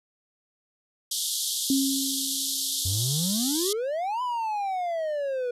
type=band-pass noise; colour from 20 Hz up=pink; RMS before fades=-29 dBFS; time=1.11-3.73 s; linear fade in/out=5 ms; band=3200 to 13000 Hz; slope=96 dB/octave
type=tone with exponential decay; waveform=sine; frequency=271.4 Hz; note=C#4; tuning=36 cents flat; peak=-19 dBFS; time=1.7-2.99 s; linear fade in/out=2 ms; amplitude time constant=280 ms
type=exponential two-way sweep; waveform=triangle; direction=up then down; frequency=87.31 to 1014 to 481.2 Hz; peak=-24 dBFS; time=2.85-5.51 s; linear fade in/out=5 ms; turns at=4.22 s
effects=none